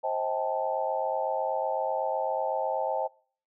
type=chord; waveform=sine; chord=A half-diminished seventh; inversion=first; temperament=just; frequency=528 / 633.6 / 792 / 880 Hz; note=C5 / Eb5 / G5 / A5; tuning=+16 / +31 / +18 / 0 cents; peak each=-32 dBFS; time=0.03-3.08 s; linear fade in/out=20 ms; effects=noise-tail reverb RT60 0.5 s tail -25 dB re dry